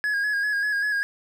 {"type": "tone with vibrato", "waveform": "triangle", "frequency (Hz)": 1661.2, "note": "G#6", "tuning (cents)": 0, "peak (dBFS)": -20, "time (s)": [0.04, 1.03], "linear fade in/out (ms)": 0, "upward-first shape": "square", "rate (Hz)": 5.1, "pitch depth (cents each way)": 34, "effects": []}